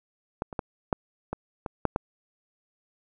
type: clicks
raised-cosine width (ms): 1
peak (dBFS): -14 / -24 / -14 / -9 / -16 / -18 / -8 / -11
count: 8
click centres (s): 0.421 / 0.528 / 0.592 / 0.928 / 1.33 / 1.662 / 1.853 / 1.961
effects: none